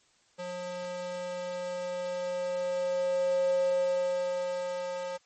square tone with high-pass filter sweep, 179.1 Hz, F3, 44 cents sharp, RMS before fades -31 dBFS, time 0.38-5.18 s, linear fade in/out 20 ms, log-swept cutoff 390 to 630 Hz, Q 8.9, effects white hiss -66 dBFS RMS until 5.25 s + MP3 32 kbps

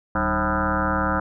sine tone with frequency modulation, 766 Hz, G5, 40 cents flat, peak -19 dBFS, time 0.15-1.2 s, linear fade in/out 5 ms, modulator 115 Hz, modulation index 6.4, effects none

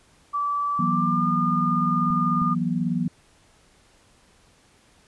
sine tone with pitch glide, 1157 to 1213.1 Hz, D6 to D#6, -26 to -44 cents, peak -22 dBFS, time 0.33-2.55 s, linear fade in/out 20 ms, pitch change +82 cents, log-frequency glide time 0.76-1.27 s
sine chord, E suspended second, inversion none, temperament equal with one note detuned, 164.81 / 185 / 241.3 Hz, E3 / F#3 / B3, 0 / 0 / -40 cents, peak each -26 dBFS, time 0.79-3.08 s, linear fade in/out 5 ms
clicks, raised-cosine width 5 ms, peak -26 dBFS, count 2, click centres 2.104 / 2.419 s
effects pink hiss -58 dBFS RMS until 5.07 s + resampled to 24000 Hz

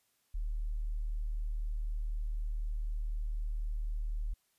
sine tone, 38 Hz, D#1, 40 cents flat, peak -32 dBFS, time 0.34-4.34 s, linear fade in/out 10 ms, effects white hiss -75 dBFS RMS until 4.58 s + resampled to 32000 Hz

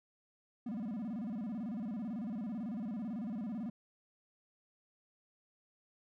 triangle tone with vibrato, 220 Hz, A3, in tune, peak -35 dBFS, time 0.66-3.7 s, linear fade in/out 5 ms, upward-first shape square, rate 18 Hz, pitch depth 180 cents each way, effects none

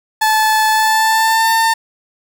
30% pulse tone with pitch glide, 869 to 901.7 Hz, A5 to A5, -22 to +42 cents, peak -8 dBFS, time 0.21-1.74 s, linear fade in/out 10 ms, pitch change +64 cents, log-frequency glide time 0.7-1.54 s, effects 7-bit

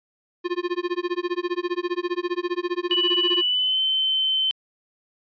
square tone with tremolo, 353.4 Hz, F4, 21 cents sharp, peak -21 dBFS, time 0.44-3.43 s, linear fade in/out 20 ms, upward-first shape sine, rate 15 Hz, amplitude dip 100%
sine tone with pitch glide, 2960 to 3077 Hz, F#7 to G7, 0 to -33 cents, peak -19 dBFS, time 2.91-4.51 s, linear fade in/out 0 ms, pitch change +67 cents, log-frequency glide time 3.45-3.8 s
effects resampled to 11025 Hz

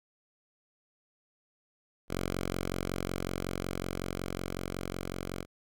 5% pulse tone with level ramp, 45.41 Hz, F#1, 32 cents flat, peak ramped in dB -20 to -25 dBFS, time 2.08-5.46 s, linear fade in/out 50 ms, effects none

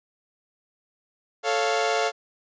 sawtooth chord, A augmented, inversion none, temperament equal, 440 / 554.4 / 698.5 Hz, A4 / C#5 / E#5, 0 / 0 / 0 cents, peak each -22 / -24 / -21 dBFS, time 1.43-2.12 s, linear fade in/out 50 ms, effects resampled to 16000 Hz

